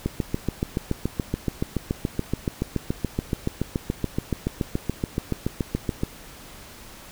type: click train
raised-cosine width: 3 ms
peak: -10 dBFS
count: 43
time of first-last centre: 0.06-6.034 s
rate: 7.03 Hz
effects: pink hiss -44 dBFS RMS until 7.11 s